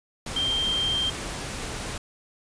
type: tone in noise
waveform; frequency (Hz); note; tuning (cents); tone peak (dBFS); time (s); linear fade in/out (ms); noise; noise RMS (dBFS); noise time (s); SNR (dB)
sine; 3167; G7; +17; -23; 0.36-1.1; 5; pink; -33; 0.26-1.98; +7
effects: resampled to 22050 Hz